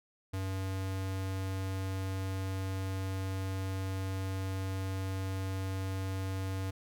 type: tone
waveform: square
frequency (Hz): 95.4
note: G2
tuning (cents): -47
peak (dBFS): -34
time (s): 0.33-6.71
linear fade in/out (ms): 10
effects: none